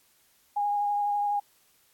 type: tone with vibrato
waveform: sine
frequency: 820 Hz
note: G#5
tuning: 22 cents flat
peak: -24 dBFS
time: 0.56-1.4 s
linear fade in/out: 10 ms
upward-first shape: sine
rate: 12 Hz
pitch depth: 13 cents each way
effects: white hiss -64 dBFS RMS until 1.93 s + AAC 64 kbps